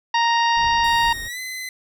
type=harmonic tone; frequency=932.3 Hz; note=A#5; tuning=in tune; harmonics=1 / 2 / 3 / 4 / 5 / 6; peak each=-17 / -23 / -27 / -29 / -31 / -33 dBFS; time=0.14-1.13 s; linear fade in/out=5 ms
type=noise; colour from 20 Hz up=brown; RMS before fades=-36 dBFS; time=0.56-1.29 s; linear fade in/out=20 ms
type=tone with pitch glide; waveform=sawtooth; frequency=1864.7 to 2033 Hz; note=A#6 to B6; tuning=0 to +50 cents; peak=-25 dBFS; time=0.84-1.69 s; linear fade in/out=2 ms; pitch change=+150 cents; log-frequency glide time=1.25-1.39 s
effects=none